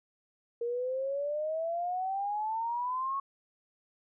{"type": "exponential sweep", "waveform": "sine", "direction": "up", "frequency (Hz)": [466.2, 1108.7], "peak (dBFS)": -30, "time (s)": [0.61, 3.2], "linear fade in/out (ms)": 5, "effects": []}